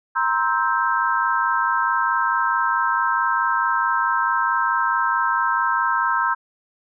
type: chord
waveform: sine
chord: C dominant seventh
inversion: third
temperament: just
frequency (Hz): 941.9 / 1046.5 / 1308.1 / 1569.8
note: Bb5 / C6 / E6 / G6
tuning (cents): +18 / 0 / -14 / +2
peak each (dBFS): -23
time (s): 0.15-6.35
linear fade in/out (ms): 20
effects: none